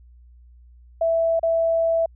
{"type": "tone with dropouts", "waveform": "sine", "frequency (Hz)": 660, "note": "E5", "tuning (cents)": 2, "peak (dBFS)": -17, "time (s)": [1.01, 2.06], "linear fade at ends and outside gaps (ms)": 5, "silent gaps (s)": [1.395, 1.43], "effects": ["added 60 Hz sine -46 dBFS peak until 2.15 s"]}